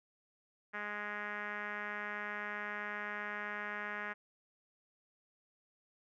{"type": "tone with low-pass filter", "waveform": "5% pulse", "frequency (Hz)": 207.7, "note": "G#3", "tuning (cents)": 0, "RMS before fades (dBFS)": -41, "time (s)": [0.73, 4.14], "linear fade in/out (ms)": 20, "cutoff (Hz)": 1800, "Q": 3.2, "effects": []}